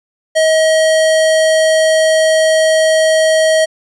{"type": "tone", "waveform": "square", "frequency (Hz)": 635, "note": "D#5", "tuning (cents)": 35, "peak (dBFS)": -9, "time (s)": [0.35, 3.66], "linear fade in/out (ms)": 20, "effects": ["resampled to 24000 Hz"]}